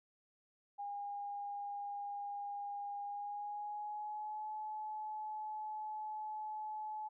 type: tone with pitch glide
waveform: sine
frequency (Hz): 812 to 857.3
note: G#5 to A5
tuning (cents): -39 to -45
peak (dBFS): -40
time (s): 0.78-7.09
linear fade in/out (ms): 20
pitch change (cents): +94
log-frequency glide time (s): 3.03-4.49
effects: none